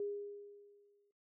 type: tone with exponential decay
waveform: sine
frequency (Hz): 407.8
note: G#4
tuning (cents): -32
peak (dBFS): -35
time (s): 0-1.11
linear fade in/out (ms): 2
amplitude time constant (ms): 240
effects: noise-tail reverb RT60 0.2 s tail -20 dB re dry